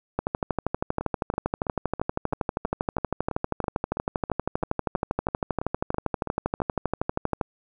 two click trains, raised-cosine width 1 ms, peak -10 / -16 dBFS, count 92 / 18, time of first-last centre 0.19-7.412 / 1.01-6.602 s, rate 12.6 / 3.04 Hz, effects none

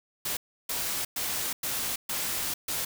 white noise bursts at uneven times, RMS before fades -31 dBFS, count 6, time 0.25-0.37 / 0.69-1.05 / 1.16-1.53 / 1.63-1.96 / 2.09-2.54 / 2.68-2.85 s, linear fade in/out 5 ms, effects none

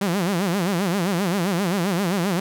sawtooth tone with vibrato, 185 Hz, F#3, in tune, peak -16 dBFS, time 0.01-2.4 s, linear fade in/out 5 ms, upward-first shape sine, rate 7.6 Hz, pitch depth 190 cents each way, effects none

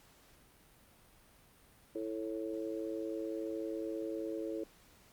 harmonic tone, 110 Hz, A2, in tune, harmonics 3 / 4 / 5, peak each -39 / -41 / -43 dBFS, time 1.95-4.64 s, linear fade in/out 5 ms, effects pink hiss -63 dBFS RMS until 5.12 s + Opus 48 kbps

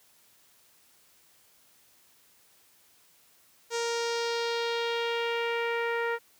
sawtooth tone with low-pass filter sweep, 466.8 Hz, A#4, 2 cents sharp, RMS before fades -30 dBFS, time 3.7-6.19 s, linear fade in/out 50 ms, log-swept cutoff 6700 to 1800 Hz, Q 2.2, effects white hiss -62 dBFS RMS until 6.39 s + high-pass 60 Hz 12 dB/octave

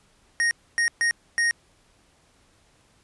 square tone bursts at uneven times, 1864.7 Hz, A#6, in tune, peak -20 dBFS, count 4, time 0.4-0.51 / 0.78-0.88 / 1.01-1.11 / 1.38-1.51 s, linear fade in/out 0 ms, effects pink hiss -61 dBFS RMS until 3.03 s + resampled to 24000 Hz

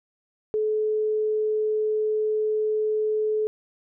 sine tone, 429.9 Hz, A4, 40 cents flat, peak -21 dBFS, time 0.54-3.47 s, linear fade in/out 0 ms, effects none

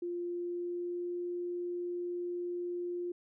sine tone with pitch glide, 349.2 to 351.8 Hz, F4 to F4, 0 to +13 cents, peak -34 dBFS, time 0.02-3.12 s, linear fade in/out 5 ms, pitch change +13 cents, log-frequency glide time 0.2-1.19 s, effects none

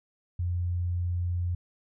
sine tone, 88 Hz, F2, 14 cents sharp, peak -26 dBFS, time 0.39-1.55 s, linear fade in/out 5 ms, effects none

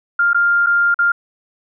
sine tone with dropouts, 1400 Hz, F6, 4 cents sharp, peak -11 dBFS, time 0.19-1.12 s, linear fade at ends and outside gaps 5 ms, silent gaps 0.333-0.345 / 0.663-0.668 / 0.944-0.989 s, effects none

